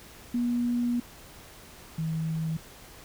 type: tone pair in turn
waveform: sine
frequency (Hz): 240.9 / 160.48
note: B3 / E3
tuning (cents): -43 / -46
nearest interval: perfect fifth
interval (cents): 703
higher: first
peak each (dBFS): -24 / -27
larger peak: first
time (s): 0.34-1 / 1.98-2.57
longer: first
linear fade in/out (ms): 5
effects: pink hiss -49 dBFS RMS until 3.04 s